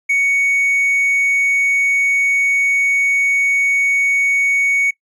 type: tone with hard clipping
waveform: triangle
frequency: 2230 Hz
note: C#7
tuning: 10 cents sharp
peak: -13 dBFS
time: 0.09-4.91 s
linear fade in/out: 10 ms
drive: 5 dB
effects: noise-tail reverb RT60 0.1 s tail -21 dB re dry + resampled to 24000 Hz